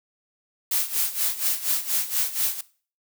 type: noise with tremolo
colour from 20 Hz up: blue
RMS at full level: -22 dBFS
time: 0.71-2.61 s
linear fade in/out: 5 ms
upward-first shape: sine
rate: 4.2 Hz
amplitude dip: 80%
effects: noise-tail reverb RT60 0.4 s tail -18 dB re dry